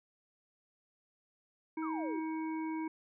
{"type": "harmonic tone", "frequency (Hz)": 318.1, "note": "D#4", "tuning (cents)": 38, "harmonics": [1, 3, 5, 7], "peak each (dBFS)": [-35, -43, -56, -50], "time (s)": [1.77, 2.88], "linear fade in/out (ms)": 5}
{"type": "exponential sweep", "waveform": "sine", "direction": "down", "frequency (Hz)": [1389, 324.1], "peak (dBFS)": -40, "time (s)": [1.82, 2.2], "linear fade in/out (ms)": 10}
{"effects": []}